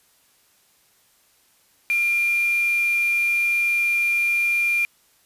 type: tone with quantisation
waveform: sine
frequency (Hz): 2393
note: D7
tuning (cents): +32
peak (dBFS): -18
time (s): 1.9-4.85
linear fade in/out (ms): 0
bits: 5
effects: white hiss -60 dBFS RMS until 5.25 s + resampled to 32000 Hz